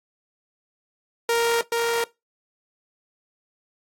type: tone with echo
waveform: sawtooth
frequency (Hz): 466.2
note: A#4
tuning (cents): 0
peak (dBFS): -15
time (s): 1.29-1.61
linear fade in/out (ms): 2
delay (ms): 430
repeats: 1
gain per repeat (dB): -2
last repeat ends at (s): 2.04
effects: noise-tail reverb RT60 0.2 s tail -20 dB re dry + AAC 48 kbps